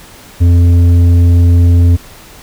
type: tone with tanh clipping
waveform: sine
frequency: 86.7 Hz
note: F2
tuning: 12 cents flat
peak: -5 dBFS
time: 0.4-1.97 s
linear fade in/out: 20 ms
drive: 8 dB
effects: pink hiss -36 dBFS RMS until 2.42 s